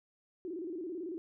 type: tone with vibrato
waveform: sine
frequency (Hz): 343.5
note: F4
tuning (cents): -29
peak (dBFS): -37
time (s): 0.45-1.18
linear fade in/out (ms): 0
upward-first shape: square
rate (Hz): 18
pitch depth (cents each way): 120
effects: none